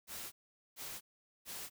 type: noise bursts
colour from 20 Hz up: white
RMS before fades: -45 dBFS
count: 3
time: 0.07-1.7 s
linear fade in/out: 50 ms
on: 250 ms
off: 440 ms
effects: none